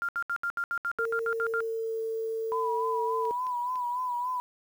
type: tone bursts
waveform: sine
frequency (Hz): 1395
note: F6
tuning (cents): -2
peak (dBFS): -27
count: 12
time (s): 0.02-1.605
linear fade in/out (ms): 0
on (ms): 67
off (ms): 71
type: tone with pitch glide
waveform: sine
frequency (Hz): 455.7 to 448.1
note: A#4 to A4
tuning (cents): -39 to +32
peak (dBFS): -29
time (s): 0.99-3.31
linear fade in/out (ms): 0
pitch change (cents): -29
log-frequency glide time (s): 1.24-2.01
type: tone with vibrato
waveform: sine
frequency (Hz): 987.8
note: B5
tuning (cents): 0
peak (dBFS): -28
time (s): 2.52-4.4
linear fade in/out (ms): 0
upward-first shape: sine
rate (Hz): 3.5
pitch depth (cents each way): 48
type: clicks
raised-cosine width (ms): 0.2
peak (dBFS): -32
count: 3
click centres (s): 3.253 / 3.468 / 3.757
effects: 9-bit